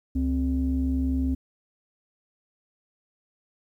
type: tone pair together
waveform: sine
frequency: 69.57 / 261.6 Hz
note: C#2 / C4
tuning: +7 / 0 cents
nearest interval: octave + major seventh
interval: 2293 cents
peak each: -24 dBFS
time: 0.15-1.35 s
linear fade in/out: 10 ms
effects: tanh soft clip ceiling -16 dBFS + 10-bit